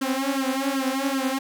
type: tone with flanger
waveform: sawtooth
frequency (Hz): 268.9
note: C4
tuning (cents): +47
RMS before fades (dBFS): -25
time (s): 0.01-1.39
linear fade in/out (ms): 10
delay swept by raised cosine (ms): 0.62 to 6.52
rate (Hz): 2.6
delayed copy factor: +0.9
effects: none